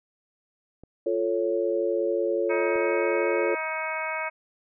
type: clicks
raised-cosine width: 2 ms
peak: -32 dBFS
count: 2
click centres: 0.836 / 2.759 s
type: chord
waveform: sine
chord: F augmented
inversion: none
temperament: equal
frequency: 349.2 / 440 / 554.4 Hz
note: F4 / A4 / C#5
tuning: 0 / 0 / 0 cents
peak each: -27 dBFS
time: 1.06-3.55 s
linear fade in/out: 5 ms
type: harmonic tone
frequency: 316.2 Hz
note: D#4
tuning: 28 cents sharp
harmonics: 2 / 3 / 4 / 5 / 6 / 7 / 8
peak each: -34 / -34 / -36 / -36 / -43 / -32 / -39 dBFS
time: 2.49-4.3 s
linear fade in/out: 20 ms
effects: none